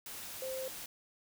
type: tone in noise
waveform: sine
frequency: 523.3 Hz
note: C5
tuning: in tune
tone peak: -37 dBFS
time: 0.42-0.68 s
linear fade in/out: 2 ms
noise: white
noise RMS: -45 dBFS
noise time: 0.06-0.86 s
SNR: +5 dB
effects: none